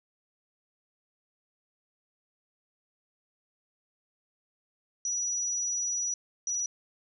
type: tone bursts at uneven times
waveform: sine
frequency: 5860 Hz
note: F#8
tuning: 18 cents flat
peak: -28 dBFS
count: 2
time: 5.05-6.14 / 6.47-6.66 s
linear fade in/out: 2 ms
effects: none